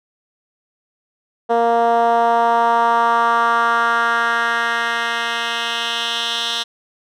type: tone with band-pass filter sweep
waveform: 10% pulse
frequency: 233.1 Hz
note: A#3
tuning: in tune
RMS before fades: -17 dBFS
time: 1.49-6.64 s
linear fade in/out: 20 ms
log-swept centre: 580 to 3700 Hz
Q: 2.3
effects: none